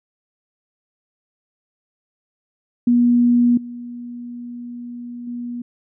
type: tone with level steps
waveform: sine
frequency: 241.1 Hz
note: B3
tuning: 41 cents flat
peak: -11 / -29 / -25 dBFS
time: 2.87-5.62 s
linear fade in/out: 5 ms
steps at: 3.57 / 5.27 s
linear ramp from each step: 5 ms
effects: none